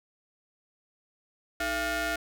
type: ring-modulated tone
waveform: sawtooth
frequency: 370 Hz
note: F#4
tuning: in tune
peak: -21 dBFS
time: 1.6-2.16 s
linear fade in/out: 5 ms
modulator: 1050 Hz
effects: none